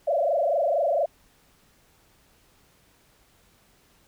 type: tone with frequency modulation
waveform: sine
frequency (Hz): 622.3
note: D#5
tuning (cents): 0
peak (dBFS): -20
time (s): 0.07-1.06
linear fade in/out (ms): 10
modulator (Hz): 24.3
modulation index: 3
effects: pink hiss -61 dBFS RMS until 4.07 s